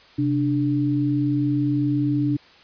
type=tone pair together; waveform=sine; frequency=130.81 / 293.7 Hz; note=C3 / D4; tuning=0 / 0 cents; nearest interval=octave + major second; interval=1400 cents; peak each=-23 / -20 dBFS; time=0.18-2.37 s; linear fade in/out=10 ms; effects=white hiss -50 dBFS RMS until 2.63 s + resampled to 11025 Hz